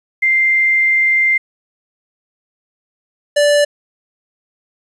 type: tone pair in turn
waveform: sine / square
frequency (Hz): 2093 / 583.9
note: C7 / D5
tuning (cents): 0 / -10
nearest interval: octave + minor seventh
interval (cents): 2210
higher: first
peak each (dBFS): -10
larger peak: neither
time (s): 0.22-1.38 / 3.36-3.65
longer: first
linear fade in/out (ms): 10
effects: resampled to 24000 Hz + 8-bit